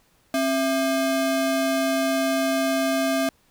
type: ring-modulated tone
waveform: square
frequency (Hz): 466.2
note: A#4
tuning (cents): 0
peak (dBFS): -18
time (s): 0.34-3.29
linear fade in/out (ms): 2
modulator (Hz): 198
effects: pink hiss -62 dBFS RMS until 3.5 s